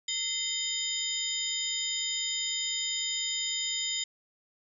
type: tone cluster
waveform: sine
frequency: 2060 / 3119 / 3672 / 4985 / 7050 Hz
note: C7 / G7 / A#7 / D#8 / A8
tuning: -28 / -9 / -27 / +2 / +2 cents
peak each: -39 / -35 / -34 / -39 / -35 dBFS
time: 0.08-4.04 s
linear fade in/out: 5 ms
effects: none